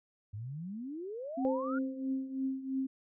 sine exponential sweep, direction up, 98 to 1476 Hz, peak -38 dBFS, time 0.33-1.79 s, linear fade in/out 10 ms
sine tone with tremolo, 265.7 Hz, C4, 27 cents sharp, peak -29 dBFS, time 1.37-2.87 s, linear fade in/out 10 ms, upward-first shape triangle, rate 3 Hz, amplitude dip 80%
sine tone with exponential decay, 523.3 Hz, C5, in tune, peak -28 dBFS, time 1.45-2.51 s, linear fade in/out 0 ms, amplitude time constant 230 ms
effects none

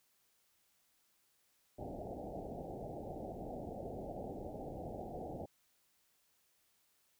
white low-pass noise, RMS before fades -45 dBFS, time 1.78-5.46 s, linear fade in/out 10 ms, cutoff 790 Hz, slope 96 dB/octave, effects white hiss -75 dBFS RMS until 7.19 s

